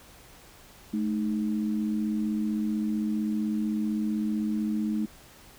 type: tone pair together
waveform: sine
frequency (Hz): 215.4 / 311.1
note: A3 / D#4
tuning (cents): -37 / 0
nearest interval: tritone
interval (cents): 637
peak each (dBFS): -26 / -32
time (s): 0.93-5.06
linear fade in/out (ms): 10
effects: pink hiss -52 dBFS RMS until 5.58 s